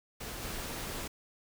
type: noise with level steps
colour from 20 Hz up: pink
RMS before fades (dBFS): -41 / -39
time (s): 0.2-1.08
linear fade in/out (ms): 10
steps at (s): 0.41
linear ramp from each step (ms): 20
effects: none